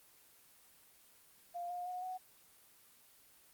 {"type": "tone with pitch steps", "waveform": "sine", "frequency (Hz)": [698.5, 712.4, 726.5, 740.9], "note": ["F5", "F5", "F#5", "F#5"], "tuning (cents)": [0, 34, -32, 2], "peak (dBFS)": -39, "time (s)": [1.54, 2.18], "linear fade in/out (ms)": 20, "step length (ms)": 160, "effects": ["white hiss -64 dBFS RMS until 3.53 s", "Opus 24 kbps"]}